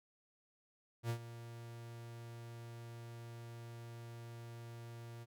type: tone with ADSR envelope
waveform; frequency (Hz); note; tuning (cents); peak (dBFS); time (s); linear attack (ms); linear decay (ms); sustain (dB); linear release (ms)
45% pulse; 117.1; A#2; +8; -34; 1.03-5.26; 67; 83; -14; 36
effects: none